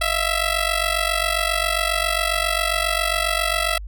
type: ring-modulated tone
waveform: 10% pulse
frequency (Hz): 661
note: E5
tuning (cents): +5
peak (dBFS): -8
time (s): 0.01-3.78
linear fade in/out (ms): 5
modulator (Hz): 23.7
effects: added 50 Hz sine -30 dBFS peak until 3.87 s